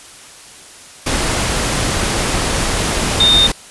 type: tone in noise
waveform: sine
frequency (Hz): 3650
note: A#7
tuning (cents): -37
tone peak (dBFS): -8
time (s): 3.2-3.47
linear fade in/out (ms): 5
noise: pink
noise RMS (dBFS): -17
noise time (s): 1.06-3.52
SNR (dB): +6
effects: white hiss -38 dBFS RMS until 3.7 s + resampled to 24000 Hz